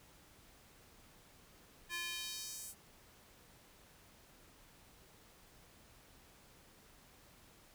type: tone with high-pass filter sweep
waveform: square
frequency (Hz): 345.7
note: F4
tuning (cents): -18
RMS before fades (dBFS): -44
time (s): 1.89-2.75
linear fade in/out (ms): 50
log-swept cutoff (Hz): 1700 to 9600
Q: 1.5
effects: pink hiss -63 dBFS RMS until 7.74 s